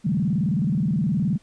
sine tone with vibrato, 174.61 Hz, F3, in tune, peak -19 dBFS, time 0.04-1.38 s, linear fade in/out 20 ms, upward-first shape square, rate 19 Hz, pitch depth 290 cents each way, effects pink hiss -59 dBFS RMS until 1.42 s + resampled to 22050 Hz

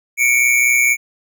square tone pair together, 2217 / 2341 Hz, C#7 / D7, 0 / -6 cents, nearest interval minor second, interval 94 cents, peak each -15 dBFS, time 0.17-0.97 s, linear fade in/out 50 ms, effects none

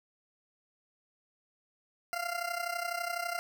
20% pulse tone with amplitude modulation, 694 Hz, F5, 11 cents flat, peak -25 dBFS, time 2.13-3.39 s, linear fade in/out 0 ms, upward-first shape sine, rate 32 Hz, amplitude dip 75%, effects none

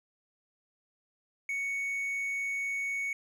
triangle tone, 2224 Hz, C#7, 5 cents sharp, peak -29 dBFS, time 1.49-3.13 s, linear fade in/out 2 ms, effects none

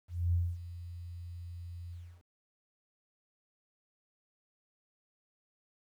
sine tone with ADSR envelope, 86.7 Hz, F2, 12 cents flat, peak -25 dBFS, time 0.08-2.23 s, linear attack 250 ms, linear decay 240 ms, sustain -16 dB, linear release 310 ms, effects 11-bit

